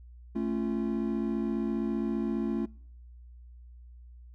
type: chord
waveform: triangle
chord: A augmented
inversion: none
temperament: just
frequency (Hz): 220 / 275 / 343.8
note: A3 / C#4 / E#4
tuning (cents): 0 / -14 / -27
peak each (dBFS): -29 / -32 / -32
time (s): 0.35-2.66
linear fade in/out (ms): 10
effects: noise-tail reverb RT60 0.6 s tail -25 dB re dry + added 60 Hz sine -47 dBFS peak until 4.34 s